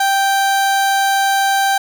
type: tone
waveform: 30% pulse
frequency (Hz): 784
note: G5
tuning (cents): 0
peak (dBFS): -10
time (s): 0-1.78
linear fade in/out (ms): 5
effects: none